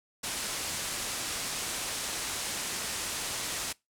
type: low-pass noise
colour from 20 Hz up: white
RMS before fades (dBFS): -35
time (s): 0.23-3.73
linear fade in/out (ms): 10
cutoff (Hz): 10000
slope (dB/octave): 24
effects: noise-tail reverb RT60 0.2 s tail -23 dB re dry